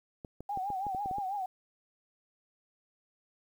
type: clicks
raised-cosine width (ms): 2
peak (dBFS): -29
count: 9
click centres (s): 0.248 / 0.406 / 0.574 / 0.703 / 0.867 / 0.948 / 1.059 / 1.112 / 1.184
type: tone with vibrato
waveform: sine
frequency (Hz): 784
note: G5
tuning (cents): 0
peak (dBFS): -32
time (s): 0.49-1.46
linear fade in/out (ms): 5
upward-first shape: triangle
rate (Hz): 6.1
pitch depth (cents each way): 120
effects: 10-bit